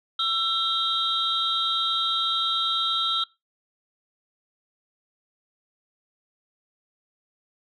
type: tone cluster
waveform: sine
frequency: 1340 / 3233 / 3654 / 3905 Hz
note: E6 / G#7 / A#7 / B7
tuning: +28 / -47 / -35 / -20 cents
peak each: -27 dBFS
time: 0.19-3.24 s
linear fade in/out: 5 ms
effects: noise-tail reverb RT60 0.2 s tail -18 dB re dry + tanh soft clip ceiling -12 dBFS